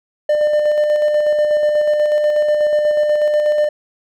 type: tone with tremolo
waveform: triangle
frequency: 599 Hz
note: D5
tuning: 34 cents sharp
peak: -9 dBFS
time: 0.29-3.69 s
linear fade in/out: 5 ms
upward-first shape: square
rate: 8.2 Hz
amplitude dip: 30%
effects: none